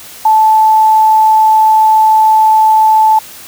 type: tone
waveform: sine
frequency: 873 Hz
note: A5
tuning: 14 cents flat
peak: -4 dBFS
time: 0.25-3.19 s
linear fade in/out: 5 ms
effects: white hiss -32 dBFS RMS until 3.47 s